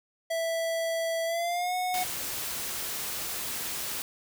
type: tone with pitch glide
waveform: square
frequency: 659.3 to 731.5 Hz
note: E5 to F#5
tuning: 0 to -20 cents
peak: -28 dBFS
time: 0.3-2.04 s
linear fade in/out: 10 ms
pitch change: +180 cents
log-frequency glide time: 1.25-1.75 s
type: noise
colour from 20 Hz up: white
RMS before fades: -34 dBFS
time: 1.94-4.02 s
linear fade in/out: 0 ms
effects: none